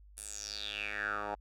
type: tone with band-pass filter sweep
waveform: 10% pulse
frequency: 103.5 Hz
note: G#2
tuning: 5 cents flat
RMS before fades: -39 dBFS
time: 0.17-1.35 s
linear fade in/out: 5 ms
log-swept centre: 10000 to 850 Hz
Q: 6.5
effects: added 50 Hz sine -54 dBFS peak until 1.4 s